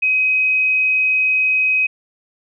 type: tone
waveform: sine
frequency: 2527 Hz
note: D#7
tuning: 26 cents sharp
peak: -13 dBFS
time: 0.02-1.87 s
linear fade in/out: 10 ms
effects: none